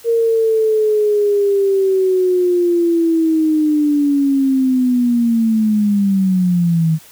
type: linear sweep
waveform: sine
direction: down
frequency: 465.4 to 156.9 Hz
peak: -11 dBFS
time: 0.04-6.99 s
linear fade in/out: 50 ms
effects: white hiss -43 dBFS RMS until 7.11 s